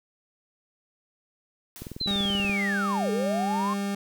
white noise with exponential decay, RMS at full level -42 dBFS, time 1.76-2.36 s, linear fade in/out 0 ms, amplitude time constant 130 ms
click train, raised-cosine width 3 ms, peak -24 dBFS, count 15, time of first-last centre 1.82-2.496 s, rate 20.7 Hz
sine linear two-way sweep, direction down then up, 4159 to 405.7 to 1084 Hz, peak -26 dBFS, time 2-3.74 s, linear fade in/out 10 ms, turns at 3.11 s
40% pulse tone, 200 Hz, G3, 35 cents sharp, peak -26 dBFS, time 2.07-3.95 s, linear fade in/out 5 ms
effects none

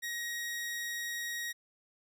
sawtooth tone, 1889 Hz, A#6, 22 cents sharp, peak -32 dBFS, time 0.02-1.53 s, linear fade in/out 20 ms, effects none

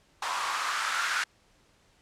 blue noise with band-pass filter sweep, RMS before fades -30 dBFS, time 0.22-1.24 s, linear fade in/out 5 ms, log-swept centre 990 to 1500 Hz, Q 3.7, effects pink hiss -64 dBFS RMS until 2.01 s + low-pass 8000 Hz 12 dB/octave

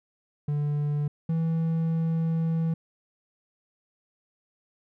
triangle tone pair in turn, 146.83 / 163.37 Hz, D3 / E3, 0 / -15 cents, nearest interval major second, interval 185 cents, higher second, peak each -22 / -21 dBFS, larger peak second, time 0.48-1.08 / 1.29-2.74 s, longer second, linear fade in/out 5 ms, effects none

